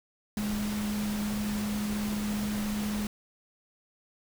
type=tone in noise; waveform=sine; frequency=209.1 Hz; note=G#3; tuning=12 cents sharp; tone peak=-29 dBFS; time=0.37-3.07 s; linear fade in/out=2 ms; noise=pink; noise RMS=-38 dBFS; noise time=0.37-3.07 s; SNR=+6 dB; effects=none